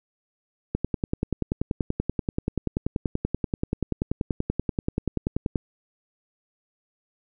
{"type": "click train", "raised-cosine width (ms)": 3, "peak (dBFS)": -11, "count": 51, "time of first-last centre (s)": [0.75, 5.558], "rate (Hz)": 10.4, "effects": []}